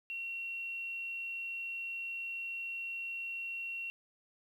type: tone with quantisation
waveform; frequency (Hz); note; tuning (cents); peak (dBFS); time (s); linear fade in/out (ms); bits
sine; 2733; F7; -38; -37; 0.1-3.9; 0; 11
effects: none